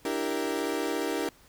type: chord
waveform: 35% pulse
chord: E half-diminished seventh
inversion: third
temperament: equal with one note detuned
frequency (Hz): 293.7 / 330.8 / 392 / 466.2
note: D4 / E4 / G4 / Bb4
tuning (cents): 0 / +6 / 0 / 0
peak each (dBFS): -32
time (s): 0.05-1.29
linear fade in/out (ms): 2
effects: pink hiss -58 dBFS RMS until 1.48 s